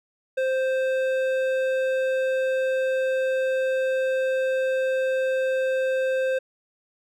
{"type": "tone with hard clipping", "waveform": "triangle", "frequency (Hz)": 523.3, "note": "C5", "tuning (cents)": 0, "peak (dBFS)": -23, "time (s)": [0.37, 6.39], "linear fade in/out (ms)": 10, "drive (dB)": 14, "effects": []}